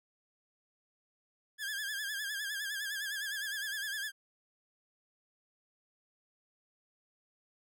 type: tone with vibrato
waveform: sawtooth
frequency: 1663 Hz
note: G#6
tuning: 2 cents sharp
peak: -32 dBFS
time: 1.58-4.12 s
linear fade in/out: 50 ms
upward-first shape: sine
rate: 9.8 Hz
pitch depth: 87 cents each way
effects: none